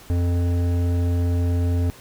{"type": "tone with hard clipping", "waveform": "triangle", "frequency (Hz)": 87.31, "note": "F2", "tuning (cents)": 0, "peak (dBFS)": -20, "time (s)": [0.1, 1.9], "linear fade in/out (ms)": 0, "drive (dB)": 16, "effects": ["pink hiss -46 dBFS RMS until 2 s"]}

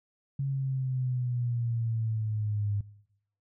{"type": "exponential sweep", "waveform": "sine", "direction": "down", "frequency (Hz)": [138.59, 101.2], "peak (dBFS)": -27, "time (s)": [0.39, 2.81], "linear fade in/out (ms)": 5, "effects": ["noise-tail reverb RT60 0.8 s tail -21 dB re dry"]}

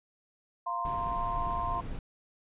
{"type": "chord", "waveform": "sine", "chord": "F suspended fourth", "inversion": "none", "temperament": "equal with one note detuned", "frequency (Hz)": [696.4, 932.3, 1046.5], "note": ["F5", "Bb5", "C6"], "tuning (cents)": [-5, 0, 0], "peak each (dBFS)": [-37, -37, -32], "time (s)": [0.66, 1.81], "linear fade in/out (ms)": 10}
{"type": "noise", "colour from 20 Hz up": "brown", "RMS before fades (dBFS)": -37, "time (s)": [0.85, 1.99], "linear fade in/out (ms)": 2}
{"effects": ["resampled to 8000 Hz"]}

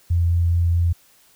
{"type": "tone with vibrato", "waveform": "sine", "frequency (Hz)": 85.5, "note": "F2", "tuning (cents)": -36, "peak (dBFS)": -15, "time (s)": [0.1, 0.93], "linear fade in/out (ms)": 10, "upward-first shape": "sine", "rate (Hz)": 4.6, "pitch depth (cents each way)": 9, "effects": ["white hiss -55 dBFS RMS until 1.35 s"]}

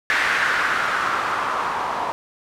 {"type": "noise with low-pass filter sweep", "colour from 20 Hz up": "blue", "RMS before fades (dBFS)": -22, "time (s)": [0.1, 2.12], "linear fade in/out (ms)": 0, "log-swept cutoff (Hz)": [1800, 910], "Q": 3, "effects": []}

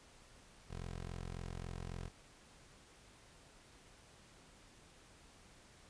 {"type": "tone", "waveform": "15% pulse", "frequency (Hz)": 43.65, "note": "F1", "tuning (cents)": 0, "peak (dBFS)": -37, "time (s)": [0.68, 2.11], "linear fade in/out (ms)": 50, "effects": ["pink hiss -62 dBFS RMS until 5.89 s", "resampled to 22050 Hz"]}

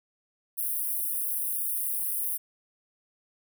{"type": "high-pass noise", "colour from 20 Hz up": "white", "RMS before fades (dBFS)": -30, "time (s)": [0.57, 2.38], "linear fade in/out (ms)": 20, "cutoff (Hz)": 9300, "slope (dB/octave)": 96, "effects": []}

